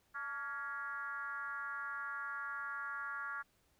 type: tone with frequency modulation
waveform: sine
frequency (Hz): 1400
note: F6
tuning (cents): +4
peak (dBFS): -39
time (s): 0.14-3.43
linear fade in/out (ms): 20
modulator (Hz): 262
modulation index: 1.2
effects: pink hiss -74 dBFS RMS until 3.79 s